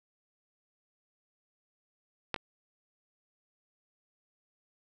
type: clicks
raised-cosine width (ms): 0.3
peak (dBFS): -14 / -23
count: 2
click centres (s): 2.343 / 2.362
effects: none